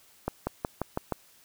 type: accelerating click train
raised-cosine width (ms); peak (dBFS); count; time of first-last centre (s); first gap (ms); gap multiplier
1; -14; 6; 0.28-1.123; 190; 0.94
effects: white hiss -59 dBFS RMS until 1.44 s